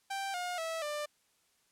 sawtooth tone with pitch steps, 784 / 714.8 / 651.7 / 594.2 Hz, G5 / F5 / E5 / D5, 0 / +40 / -20 / +20 cents, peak -31 dBFS, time 0.1-1.06 s, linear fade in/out 10 ms, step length 240 ms, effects white hiss -72 dBFS RMS until 1.71 s + low-pass 11000 Hz 12 dB/octave

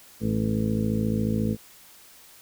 harmonic tone with a mistuned harmonic, 54.2 Hz, A1, 25 cents flat, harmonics 1 / 2 / 3 / 4 / 5 / 6 / 8 / 9, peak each -36 / -28 / -32 / -25 / -34 / -36 / -35 / -36 dBFS, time 0.2-1.57 s, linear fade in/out 50 ms, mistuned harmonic 9, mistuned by +16 cents, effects white hiss -51 dBFS RMS until 2.41 s

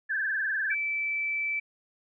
sine tone with vibrato, 1646 Hz, G#6, 16 cents flat, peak -26 dBFS, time 0.09-0.75 s, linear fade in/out 20 ms, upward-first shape sine, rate 20 Hz, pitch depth 110 cents each way
sine tone, 2319 Hz, D7, 22 cents flat, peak -27 dBFS, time 0.7-1.6 s, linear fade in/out 10 ms
effects none

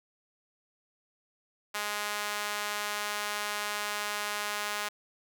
sawtooth tone with high-pass filter, 207.7 Hz, G#3, in tune, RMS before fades -34 dBFS, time 1.74-4.89 s, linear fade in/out 10 ms, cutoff 1100 Hz, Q 0.88, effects none

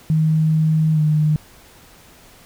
sine tone with pitch glide, 157.3 to 153 Hz, D#3 to D#3, +19 to -29 cents, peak -13 dBFS, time 0.1-1.36 s, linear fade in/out 0 ms, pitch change -48 cents, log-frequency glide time 0.94-0.99 s, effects pink hiss -47 dBFS RMS until 2.45 s

